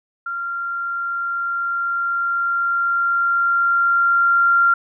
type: tone with level ramp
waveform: sine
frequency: 1384 Hz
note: F6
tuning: 16 cents flat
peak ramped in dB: -23 to -11 dBFS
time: 0.26-4.74 s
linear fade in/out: 5 ms
effects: none